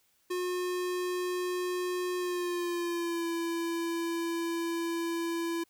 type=tone with pitch glide; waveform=square; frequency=360 to 335.9 Hz; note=F#4 to E4; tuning=-47 to +33 cents; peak=-31 dBFS; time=0.3-5.64 s; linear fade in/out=10 ms; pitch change=-120 cents; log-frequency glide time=2.18-3.27 s; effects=white hiss -70 dBFS RMS until 5.69 s